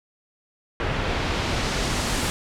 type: noise with low-pass filter sweep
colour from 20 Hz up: pink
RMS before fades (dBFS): -25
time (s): 0.8-2.3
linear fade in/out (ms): 0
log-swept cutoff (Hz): 2400 to 10000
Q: 0.87
effects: none